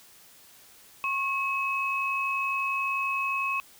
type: tone pair together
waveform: sine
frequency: 1089.4 / 2562 Hz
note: C#6 / E7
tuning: -30 / -50 cents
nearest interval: octave + minor third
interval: 1480 cents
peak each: -29 / -28 dBFS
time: 1.04-3.6 s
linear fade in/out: 0 ms
effects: white hiss -54 dBFS RMS until 3.79 s